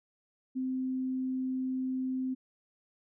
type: tone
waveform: sine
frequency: 259.1 Hz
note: C4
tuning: 17 cents flat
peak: -30 dBFS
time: 0.55-2.35 s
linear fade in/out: 20 ms
effects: none